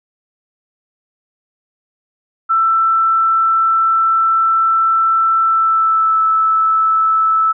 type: tone with pitch glide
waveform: sine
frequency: 1332 to 1311.4 Hz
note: E6 to E6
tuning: +18 to -9 cents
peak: -10 dBFS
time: 2.49-7.53 s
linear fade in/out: 20 ms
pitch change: -27 cents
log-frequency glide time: 5.43-6.22 s
effects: none